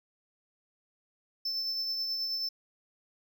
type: tone with tremolo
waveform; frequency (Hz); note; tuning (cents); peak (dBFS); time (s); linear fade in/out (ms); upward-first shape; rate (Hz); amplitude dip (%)
triangle; 5290; E8; +5; -28; 1.45-2.49; 5; triangle; 9.3; 35
effects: none